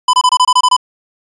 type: tone bursts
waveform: square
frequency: 1003 Hz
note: B5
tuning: 26 cents sharp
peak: -7 dBFS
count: 9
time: 0.08-0.766 s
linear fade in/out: 5 ms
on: 54 ms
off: 25 ms
effects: resampled to 22050 Hz